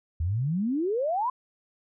sine exponential sweep, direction up, 76.4 to 1046.5 Hz, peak -24 dBFS, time 0.2-1.3 s, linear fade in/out 5 ms, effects none

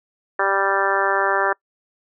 harmonic tone, 196 Hz, G3, in tune, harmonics 2 / 3 / 4 / 5 / 6 / 7 / 8 / 9, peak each -25 / -25 / -25 / -25 / -25 / -25 / -25 / -25 dBFS, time 0.39-1.53 s, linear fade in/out 5 ms, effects noise-tail reverb RT60 0.1 s tail -25 dB re dry

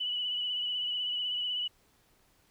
sine tone with vibrato, 2960 Hz, F#7, in tune, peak -30 dBFS, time 0-1.68 s, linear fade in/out 10 ms, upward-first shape sine, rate 16 Hz, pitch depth 30 cents each way, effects pink hiss -67 dBFS RMS until 2.5 s

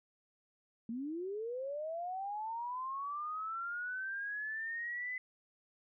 sine linear sweep, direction up, 220 to 2026 Hz, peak -37 dBFS, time 0.89-5.18 s, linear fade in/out 2 ms, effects none

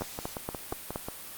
two click trains, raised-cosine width 1 ms, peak -18 / -20 dBFS, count 5 / 7, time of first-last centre 0.02-0.959 / 0.01-1.085 s, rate 4.26 / 5.58 Hz, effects white hiss -43 dBFS RMS until 1.37 s + Opus 48 kbps

